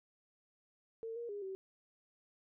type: tone with pitch steps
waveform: sine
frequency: 452.2 / 471.2 / 408.2 / 383 Hz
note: A4 / A#4 / G#4 / G4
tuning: +47 / +19 / -30 / -40 cents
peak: -40 dBFS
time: 1.03-1.55 s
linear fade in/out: 0 ms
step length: 130 ms
effects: none

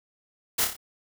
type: noise with echo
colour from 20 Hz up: white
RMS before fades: -24 dBFS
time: 0.58-0.65 s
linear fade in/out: 10 ms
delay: 29 ms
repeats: 4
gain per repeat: -5 dB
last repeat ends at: 0.766 s
effects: none

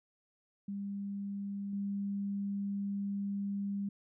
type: tone with level steps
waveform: sine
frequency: 200 Hz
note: G3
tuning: 35 cents sharp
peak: -36 / -33 dBFS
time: 0.68-3.89 s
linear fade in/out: 5 ms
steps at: 1.73 s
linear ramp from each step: 2 ms
effects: none

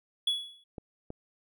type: tone with exponential decay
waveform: triangle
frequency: 3383 Hz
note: G#7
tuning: 31 cents sharp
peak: -21 dBFS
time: 0.27-0.64 s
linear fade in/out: 5 ms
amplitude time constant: 80 ms
type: clicks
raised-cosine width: 2 ms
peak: -26 dBFS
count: 2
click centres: 0.782 / 1.104 s
effects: none

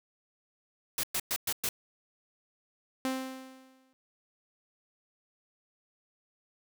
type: noise bursts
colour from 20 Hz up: white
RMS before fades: -31 dBFS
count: 5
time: 0.98-1.69 s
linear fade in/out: 2 ms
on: 54 ms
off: 110 ms
type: tone with exponential decay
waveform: sawtooth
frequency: 261.8 Hz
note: C4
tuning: 1 cent sharp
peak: -24 dBFS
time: 3.05-3.93 s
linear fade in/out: 0 ms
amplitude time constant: 190 ms
effects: none

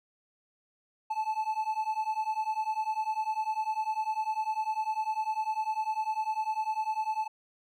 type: beating tone pair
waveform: triangle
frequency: 865 / 875 Hz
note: A5 / A5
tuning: -30 / -10 cents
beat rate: 10 Hz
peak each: -30 dBFS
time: 1.1-7.28 s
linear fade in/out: 10 ms
effects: none

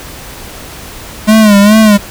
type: tone with vibrato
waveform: square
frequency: 210 Hz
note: G#3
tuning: 19 cents sharp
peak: -3 dBFS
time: 1.27-1.98 s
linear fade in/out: 20 ms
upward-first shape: sine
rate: 2.4 Hz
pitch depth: 85 cents each way
effects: added 50 Hz sine -37 dBFS peak until 2.1 s + pink hiss -28 dBFS RMS until 2.1 s

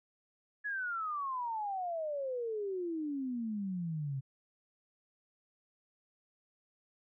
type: exponential sweep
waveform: sine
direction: down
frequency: 1711 to 130.81 Hz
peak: -34 dBFS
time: 0.64-4.21 s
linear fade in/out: 20 ms
effects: none

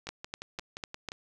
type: two click trains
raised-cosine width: 0.2 ms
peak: -22 / -18 dBFS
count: 7 / 5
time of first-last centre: 0.07-1.119 / 0.09-1.088 s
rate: 5.72 / 4.01 Hz
effects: none

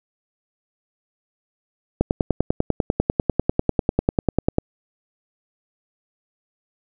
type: click train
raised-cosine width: 2 ms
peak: -3 dBFS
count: 27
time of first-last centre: 2.01-4.584 s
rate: 10.1 Hz
effects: none

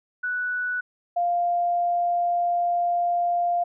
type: tone pair in turn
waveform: sine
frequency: 1480 / 698.5 Hz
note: F#6 / F5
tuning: 0 / 0 cents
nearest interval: octave + minor second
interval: 1300 cents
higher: first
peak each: -24 / -20 dBFS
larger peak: second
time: 0.23-0.81 / 1.16-3.64 s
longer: second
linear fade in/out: 10 ms
effects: none

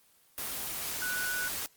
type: tone in noise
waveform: sine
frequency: 1480 Hz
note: F#6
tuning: in tune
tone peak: -32 dBFS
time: 1.02-1.48 s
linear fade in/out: 0 ms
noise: white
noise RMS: -36 dBFS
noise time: 0.38-1.66 s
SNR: +1 dB
effects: white hiss -64 dBFS RMS until 1.76 s + Opus 24 kbps

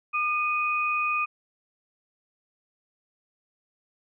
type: tone pair together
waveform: sine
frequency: 1212.6 / 2492 Hz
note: D#6 / D#7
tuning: -45 / +2 cents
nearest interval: octave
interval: 1247 cents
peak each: -26 dBFS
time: 0.13-1.26 s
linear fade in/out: 20 ms
effects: none

